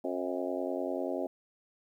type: harmonic tone with a mistuned harmonic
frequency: 90.3 Hz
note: F#2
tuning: 42 cents flat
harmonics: 3 / 4 / 5 / 6 / 7 / 8 / 9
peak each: -37 / -37 / -41 / -38 / -37 / -45 / -46 dBFS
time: 0.04-1.27 s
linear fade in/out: 5 ms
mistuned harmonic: 8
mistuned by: -51 cents
effects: 11-bit